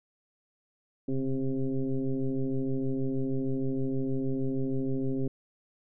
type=tone with frequency modulation; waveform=sine; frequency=130.81 Hz; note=C3; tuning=in tune; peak=-26 dBFS; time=1.08-5.28 s; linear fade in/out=5 ms; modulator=134 Hz; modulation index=2; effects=none